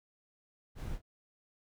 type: noise with echo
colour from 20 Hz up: brown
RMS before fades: -39 dBFS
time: 0.75-0.99 s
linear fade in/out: 50 ms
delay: 29 ms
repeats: 1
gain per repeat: -10 dB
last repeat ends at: 1.019 s
effects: none

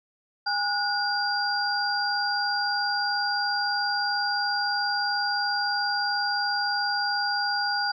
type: tone cluster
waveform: sine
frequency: 819 / 1456 / 4761 Hz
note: G#5 / F#6 / D8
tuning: -24 / -28 / +23 cents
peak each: -28 dBFS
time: 0.46-7.92 s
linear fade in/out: 10 ms
effects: none

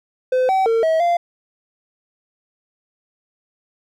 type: tone with pitch steps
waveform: triangle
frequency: 511 / 764 / 454.8 / 643 / 692 Hz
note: C5 / G5 / A#4 / E5 / F5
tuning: -41 / -45 / -43 / -43 / -16 cents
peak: -12 dBFS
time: 0.32-1.17 s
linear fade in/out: 5 ms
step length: 170 ms
effects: none

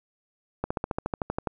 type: slowing click train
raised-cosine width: 1 ms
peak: -13 dBFS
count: 12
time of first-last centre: 0.64-1.473 s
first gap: 65 ms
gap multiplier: 1.03
effects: none

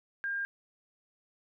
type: tone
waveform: sine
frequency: 1606 Hz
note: G6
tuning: 41 cents sharp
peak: -31 dBFS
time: 0.24-0.45 s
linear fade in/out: 0 ms
effects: none

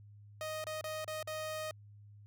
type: tone with dropouts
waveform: sawtooth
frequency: 623 Hz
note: D#5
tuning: 2 cents sharp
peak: -34 dBFS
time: 0.41-1.71 s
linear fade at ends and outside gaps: 1 ms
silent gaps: 0.641-0.668 / 0.811-0.841 / 1.045-1.078 / 1.228-1.274 s
effects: added 103 Hz sine -53 dBFS peak until 2.26 s

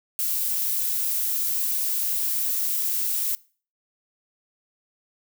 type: noise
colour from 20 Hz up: violet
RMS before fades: -25 dBFS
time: 0.19-3.35 s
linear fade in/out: 0 ms
effects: noise-tail reverb RT60 0.4 s tail -22 dB re dry

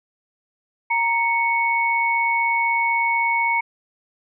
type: tone pair together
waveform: sine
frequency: 932.3 / 2216 Hz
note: A#5 / C#7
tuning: 0 / -1 cents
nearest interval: octave + minor third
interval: 1499 cents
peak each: -20 dBFS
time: 0.9-3.61 s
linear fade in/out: 10 ms
effects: none

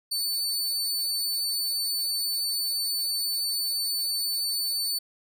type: tone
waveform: sawtooth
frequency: 4503 Hz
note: C#8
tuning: 26 cents sharp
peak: -23 dBFS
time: 0.11-4.99 s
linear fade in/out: 10 ms
effects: none

